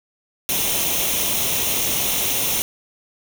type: noise with comb filter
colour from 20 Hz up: white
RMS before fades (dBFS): -21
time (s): 0.49-2.62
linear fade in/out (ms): 0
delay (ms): 0.32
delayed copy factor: +0.6
effects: none